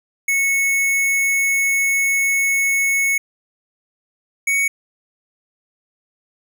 square tone pair in turn, 2203 / 2230 Hz, C#7 / C#7, -11 / +10 cents, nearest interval unison, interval 21 cents, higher second, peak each -16 dBFS, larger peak neither, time 0.28-3.18 / 4.47-4.68 s, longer first, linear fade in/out 5 ms, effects none

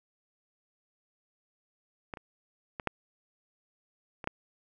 clicks, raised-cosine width 0.5 ms, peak -22 / -28 / -21 / -13 / -25 / -14 dBFS, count 6, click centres 2.138 / 2.172 / 2.798 / 2.873 / 4.242 / 4.274 s, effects none

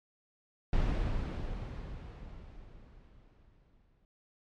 brown noise with exponential decay, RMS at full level -28 dBFS, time 0.73-4.05 s, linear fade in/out 2 ms, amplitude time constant 720 ms, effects low-pass 4000 Hz 12 dB/octave + MP3 96 kbps

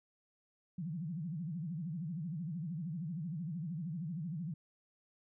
sine tone with vibrato, 164.9 Hz, E3, 1 cent sharp, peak -37 dBFS, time 0.78-4.54 s, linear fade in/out 5 ms, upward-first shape sine, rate 13 Hz, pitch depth 210 cents each way, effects none

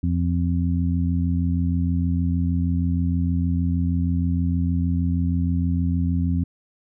harmonic tone, 86.4 Hz, F2, 18 cents flat, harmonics 1 / 2 / 3, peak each -21 / -24 / -26 dBFS, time 0.03-6.44 s, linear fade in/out 5 ms, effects none

